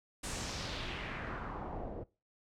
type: noise with low-pass filter sweep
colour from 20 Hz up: pink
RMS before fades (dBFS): -41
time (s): 0.23-2.04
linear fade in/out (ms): 10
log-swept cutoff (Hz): 9200 to 480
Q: 2
effects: noise-tail reverb RT60 0.3 s tail -21 dB re dry